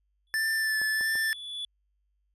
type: tone with exponential growth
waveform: triangle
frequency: 3441 Hz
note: A7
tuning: 39 cents flat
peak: -30 dBFS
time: 0.27-1.65 s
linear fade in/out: 1 ms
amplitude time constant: 300 ms
type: tone with vibrato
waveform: square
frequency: 1760 Hz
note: A6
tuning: in tune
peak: -26 dBFS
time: 0.34-1.33 s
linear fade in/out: 0 ms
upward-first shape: sine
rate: 1.5 Hz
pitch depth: 20 cents each way
type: clicks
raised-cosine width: 1 ms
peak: -30 dBFS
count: 3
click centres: 0.816 / 1.01 / 1.155 s
effects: added 50 Hz sine -70 dBFS peak until 2.34 s + resampled to 32000 Hz